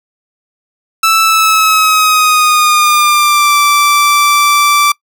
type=tone with pitch glide; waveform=sawtooth; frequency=1318.5 to 1167.9 Hz; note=E6 to D6; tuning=0 to -10 cents; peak=-3 dBFS; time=1.03-4.92 s; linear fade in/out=5 ms; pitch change=-210 cents; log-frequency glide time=1.23-3.58 s; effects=noise-tail reverb RT60 0.1 s tail -23 dB re dry